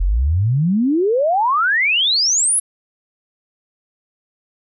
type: exponential sweep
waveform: sine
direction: up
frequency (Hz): 40.8 to 11175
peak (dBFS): -13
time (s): 0-2.6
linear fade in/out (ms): 10
effects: none